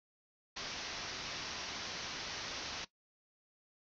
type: low-pass noise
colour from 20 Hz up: white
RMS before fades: -43 dBFS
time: 0.56-2.85 s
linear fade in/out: 10 ms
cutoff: 6100 Hz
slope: 96 dB/octave
effects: noise-tail reverb RT60 0.1 s tail -17 dB re dry